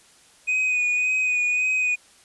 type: tone with vibrato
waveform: triangle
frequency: 2489 Hz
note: D#7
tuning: in tune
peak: -18 dBFS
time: 0.47-1.96 s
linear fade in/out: 20 ms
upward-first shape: sine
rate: 1.8 Hz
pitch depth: 24 cents each way
effects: white hiss -54 dBFS RMS until 2.24 s + resampled to 24000 Hz